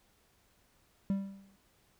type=tone with exponential decay; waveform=triangle; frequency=196 Hz; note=G3; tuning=in tune; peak=-24 dBFS; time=1.1-1.56 s; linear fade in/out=0 ms; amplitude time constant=100 ms; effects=pink hiss -69 dBFS RMS until 1.99 s